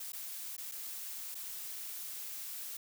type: noise with dropouts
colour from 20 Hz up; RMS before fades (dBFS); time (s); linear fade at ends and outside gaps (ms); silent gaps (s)
blue; -43; 0-2.77; 5; 0.121-0.131 / 0.567-0.579 / 0.715-0.719 / 1.346-1.351
effects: none